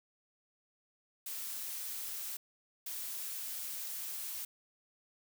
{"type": "noise bursts at uneven times", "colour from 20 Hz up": "blue", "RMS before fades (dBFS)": -41, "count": 2, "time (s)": [[1.26, 2.37], [2.86, 4.45]], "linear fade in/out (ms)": 5, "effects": []}